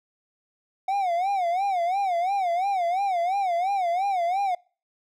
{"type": "tone with vibrato", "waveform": "triangle", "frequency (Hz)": 740, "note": "F#5", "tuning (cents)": 0, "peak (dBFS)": -20, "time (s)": [0.88, 4.55], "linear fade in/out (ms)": 5, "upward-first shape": "sine", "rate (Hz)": 2.9, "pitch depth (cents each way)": 150, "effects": ["noise-tail reverb RT60 0.4 s tail -26 dB re dry"]}